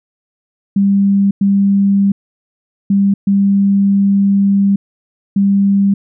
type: tone bursts at uneven times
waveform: sine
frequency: 198.3 Hz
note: G3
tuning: 20 cents sharp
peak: -8 dBFS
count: 5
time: 0.76-1.31 / 1.41-2.12 / 2.9-3.14 / 3.27-4.76 / 5.36-5.94 s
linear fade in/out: 5 ms
effects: none